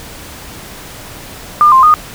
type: tone with pitch steps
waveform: sine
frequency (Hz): 1203 / 1049 / 1231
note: D6 / C6 / D#6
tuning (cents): +41 / +4 / -19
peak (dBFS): -3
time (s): 1.61-1.94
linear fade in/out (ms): 0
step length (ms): 110
effects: pink hiss -31 dBFS RMS until 2.14 s